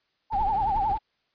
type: tone with vibrato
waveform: sine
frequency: 830.6 Hz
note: G#5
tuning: in tune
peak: -22 dBFS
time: 0.3-0.99 s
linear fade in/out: 50 ms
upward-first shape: triangle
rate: 11 Hz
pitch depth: 160 cents each way
type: noise with tremolo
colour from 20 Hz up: brown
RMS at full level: -33 dBFS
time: 0.32-0.98 s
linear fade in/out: 5 ms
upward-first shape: triangle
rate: 14 Hz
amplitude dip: 45%
effects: white hiss -72 dBFS RMS until 1.34 s + resampled to 11025 Hz